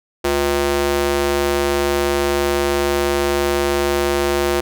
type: ring-modulated tone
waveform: sawtooth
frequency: 142 Hz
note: C#3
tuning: 42 cents sharp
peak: -9 dBFS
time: 0.24-4.61 s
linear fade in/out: 10 ms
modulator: 213 Hz
effects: none